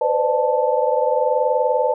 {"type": "tone cluster", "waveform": "sine", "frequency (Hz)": [497.4, 518, 597, 879], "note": ["B4", "C5", "D5", "A5"], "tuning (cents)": [12, -17, 28, -2], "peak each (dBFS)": -21, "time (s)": [0.01, 1.94], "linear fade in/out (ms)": 5, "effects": []}